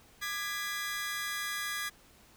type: chord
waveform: sawtooth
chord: G# diminished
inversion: second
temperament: just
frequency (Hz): 1196.1 / 1661.2 / 1993.5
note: D6 / G#6 / B6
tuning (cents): +31 / 0 / +16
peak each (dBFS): -37 / -33 / -36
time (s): 0.21-1.9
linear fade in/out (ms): 20
effects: pink hiss -60 dBFS RMS until 2.36 s